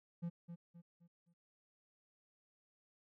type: tone with echo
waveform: triangle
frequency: 170.9 Hz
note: F3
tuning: 37 cents flat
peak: -36 dBFS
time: 0.22-0.3 s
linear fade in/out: 20 ms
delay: 260 ms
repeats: 4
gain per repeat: -8 dB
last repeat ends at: 1.34 s
effects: none